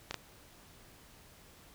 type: clicks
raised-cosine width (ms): 0.2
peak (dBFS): -18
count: 2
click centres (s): 0.11 / 0.143
effects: pink hiss -58 dBFS RMS until 1.74 s